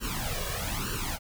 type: noise with flanger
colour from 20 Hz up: pink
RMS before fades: -32 dBFS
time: 0-1.19 s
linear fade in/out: 50 ms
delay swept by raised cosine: 0.69 to 1.79 ms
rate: 1.1 Hz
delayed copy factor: +0.9
effects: none